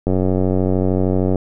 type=click train; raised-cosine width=2 ms; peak=-5 dBFS; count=121; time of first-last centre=0.07-1.358 s; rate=93.2 Hz; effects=none